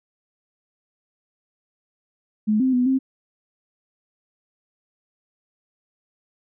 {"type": "tone with pitch steps", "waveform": "sine", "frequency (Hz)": [213.5, 260.2, 248.5, 264.3], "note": ["G#3", "C4", "B3", "C4"], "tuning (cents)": [48, -9, 11, 18], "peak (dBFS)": -16, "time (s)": [2.47, 2.99], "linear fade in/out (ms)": 20, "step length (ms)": 130, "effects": []}